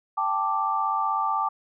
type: chord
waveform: sine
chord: G suspended second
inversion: none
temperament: equal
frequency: 784 / 880 / 1174.7 Hz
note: G5 / A5 / D6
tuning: 0 / 0 / 0 cents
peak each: -29 / -27 / -25 dBFS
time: 0.17-1.49 s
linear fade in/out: 10 ms
effects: none